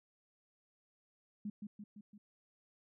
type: tone with echo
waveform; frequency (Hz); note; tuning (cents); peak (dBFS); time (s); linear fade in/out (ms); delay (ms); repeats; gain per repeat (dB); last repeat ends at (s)
sine; 207.7; G#3; 0; -38; 1.45-1.5; 5; 170; 4; -4; 2.18
effects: none